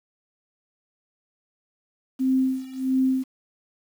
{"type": "tone with tremolo", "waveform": "sine", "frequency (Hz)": 261.6, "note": "C4", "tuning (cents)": 0, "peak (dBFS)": -17, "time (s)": [2.19, 3.24], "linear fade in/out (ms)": 20, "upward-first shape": "sine", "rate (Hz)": 1.5, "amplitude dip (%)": 90, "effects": ["8-bit"]}